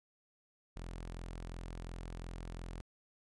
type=tone; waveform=sawtooth; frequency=42.83 Hz; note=F1; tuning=33 cents flat; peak=-39 dBFS; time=0.76-2.81 s; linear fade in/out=0 ms; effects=resampled to 24000 Hz